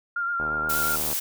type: tone with vibrato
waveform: sine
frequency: 1394 Hz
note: F6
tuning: 4 cents flat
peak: -24 dBFS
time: 0.16-0.96 s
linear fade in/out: 5 ms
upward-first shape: triangle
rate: 8.4 Hz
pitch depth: 34 cents each way
type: click train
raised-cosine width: 1 ms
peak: -20 dBFS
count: 57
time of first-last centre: 0.4-1.128 s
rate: 76.9 Hz
type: noise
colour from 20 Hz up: blue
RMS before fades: -27 dBFS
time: 0.69-1.2 s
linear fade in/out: 10 ms
effects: none